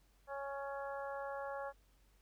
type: harmonic tone with a mistuned harmonic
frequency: 277.2 Hz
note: C#4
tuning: in tune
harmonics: 2 / 3 / 4 / 5 / 6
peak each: -43 / -46 / -49 / -51 / -52 dBFS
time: 0.27-1.73 s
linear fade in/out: 50 ms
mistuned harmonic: 6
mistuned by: +18 cents
effects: added 48 Hz sine -67 dBFS peak until 2.21 s + pink hiss -74 dBFS RMS until 2.21 s